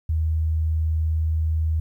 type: tone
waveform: sine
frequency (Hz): 79.4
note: D#2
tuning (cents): +36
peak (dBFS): -19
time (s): 0.09-1.8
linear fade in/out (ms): 5
effects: 10-bit